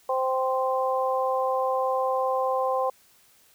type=harmonic tone; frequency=260.7 Hz; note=C4; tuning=6 cents flat; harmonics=2 / 3 / 4; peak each=-25 / -28 / -28 dBFS; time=0.09-2.9 s; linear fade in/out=5 ms; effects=white hiss -59 dBFS RMS until 3.54 s